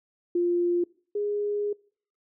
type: tone pair in turn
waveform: sine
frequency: 349.2 / 412.8 Hz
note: F4 / G#4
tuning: 0 / -10 cents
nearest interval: minor third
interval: 290 cents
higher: second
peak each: -21 / -25 dBFS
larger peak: first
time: 0.35-0.84 / 1.15-1.73 s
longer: second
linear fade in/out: 5 ms
effects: noise-tail reverb RT60 0.5 s tail -24 dB re dry